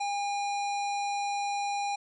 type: harmonic tone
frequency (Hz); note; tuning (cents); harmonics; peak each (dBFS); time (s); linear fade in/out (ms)
810; G#5; -43; 1 / 3 / 5 / 7 / 9 / 10; -29 / -39 / -43 / -46 / -48 / -49; 0-1.96; 10
effects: none